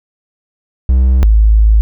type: tone pair in turn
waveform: triangle / sine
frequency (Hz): 64 / 53.7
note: C2 / A1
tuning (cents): -38 / -41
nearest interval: minor third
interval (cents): 303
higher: first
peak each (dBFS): -4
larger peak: neither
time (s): 0.89-1.23 / 1.23-1.81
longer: second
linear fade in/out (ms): 0
effects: none